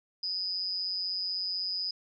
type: tone with amplitude modulation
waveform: sine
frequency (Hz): 4978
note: D#8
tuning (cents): 0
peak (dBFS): -27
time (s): 0.23-1.91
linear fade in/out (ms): 5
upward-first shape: sine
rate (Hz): 184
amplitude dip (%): 70
effects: none